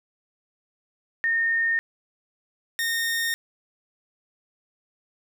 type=tone pair in turn; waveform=sine / sawtooth; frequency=1832 / 1839.4 Hz; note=A#6 / A#6; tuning=-31 / -24 cents; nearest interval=unison; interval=7 cents; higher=second; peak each=-20 dBFS; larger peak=neither; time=1.24-1.79 / 2.79-3.34 s; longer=neither; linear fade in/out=0 ms; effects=none

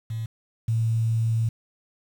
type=tone pair in turn; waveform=sine; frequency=112.5 / 113.28 Hz; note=A2 / A#2; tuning=+39 / -49 cents; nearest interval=unison; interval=12 cents; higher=second; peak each=-27 / -20 dBFS; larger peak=second; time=0.1-0.26 / 0.68-1.49 s; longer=second; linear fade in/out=5 ms; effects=8-bit

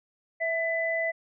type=tone pair together; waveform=sine; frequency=657.5 / 2000 Hz; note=E5 / B6; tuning=-5 / +21 cents; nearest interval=octave + perfect fifth; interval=1926 cents; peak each=-28 dBFS; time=0.4-1.12 s; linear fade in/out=20 ms; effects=none

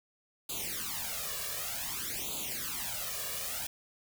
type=noise with flanger; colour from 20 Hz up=white; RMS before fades=-37 dBFS; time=0.49-3.67 s; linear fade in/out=5 ms; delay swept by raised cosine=0.27 to 1.77 ms; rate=0.54 Hz; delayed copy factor=+0.95; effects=none

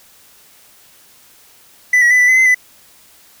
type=tone with pitch steps; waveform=triangle; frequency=1992 / 1919 / 1999 / 1977 / 2030 / 2056 / 2000 Hz; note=B6 / A#6 / B6 / B6 / B6 / C7 / B6; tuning=+14 / +50 / +20 / +1 / +47 / -31 / +21 cents; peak=-6 dBFS; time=1.93-2.546 s; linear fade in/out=5 ms; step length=88 ms; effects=white hiss -47 dBFS RMS until 3.4 s

